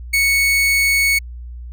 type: tone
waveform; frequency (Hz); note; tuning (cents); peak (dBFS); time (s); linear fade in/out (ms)
40% pulse; 2217; C#7; 0; -12; 0.13-1.19; 10
effects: added 60 Hz sine -29 dBFS peak until 1.72 s